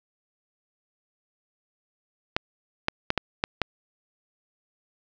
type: clicks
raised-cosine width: 0.3 ms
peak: -6 dBFS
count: 6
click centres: 2.365 / 2.884 / 3.104 / 3.177 / 3.439 / 3.617 s
effects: resampled to 16000 Hz + 7-bit